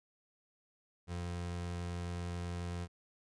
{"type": "tone with vibrato", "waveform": "30% pulse", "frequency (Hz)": 87.31, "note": "F2", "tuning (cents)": 0, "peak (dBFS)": -35, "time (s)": [1.07, 2.88], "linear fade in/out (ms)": 50, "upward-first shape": "triangle", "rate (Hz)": 11, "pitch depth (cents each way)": 8, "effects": ["resampled to 22050 Hz"]}